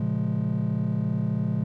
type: chord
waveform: triangle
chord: Bb minor seventh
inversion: none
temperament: just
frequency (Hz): 116.54 / 139.85 / 174.81 / 209.8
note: Bb2 / Db3 / F3 / Ab3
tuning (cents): 0 / +16 / +2 / +18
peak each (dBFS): -26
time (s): 0-1.64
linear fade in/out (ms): 5
effects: tanh soft clip ceiling -16 dBFS